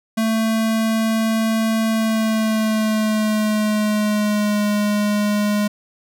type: tone with pitch glide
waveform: square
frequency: 222.6 to 207.7 Hz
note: A3 to G#3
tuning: +20 to 0 cents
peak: -17 dBFS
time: 0.17-5.68 s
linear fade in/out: 10 ms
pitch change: -120 cents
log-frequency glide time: 1.89-4.66 s
effects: none